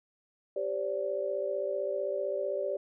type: chord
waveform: sine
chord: G suspended fourth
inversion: none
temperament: equal with one note detuned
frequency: 392 / 523.3 / 578.9 Hz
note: G4 / C5 / D5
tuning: 0 / 0 / -25 cents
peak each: -35 / -36 / -32 dBFS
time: 0.56-2.77 s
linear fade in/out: 5 ms
effects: none